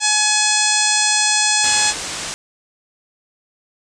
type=harmonic tone; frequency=847 Hz; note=G#5; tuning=34 cents sharp; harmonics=1 / 2 / 3 / 4 / 5 / 6 / 7 / 8 / 9 / 10; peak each=-23 / -23 / -23 / -23 / -23 / -23 / -23 / -23 / -23 / -23 dBFS; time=0-1.94 s; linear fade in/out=50 ms
type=low-pass noise; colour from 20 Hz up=white; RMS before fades=-27 dBFS; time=1.64-2.34 s; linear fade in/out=0 ms; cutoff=8700 Hz; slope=48 dB/octave
effects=none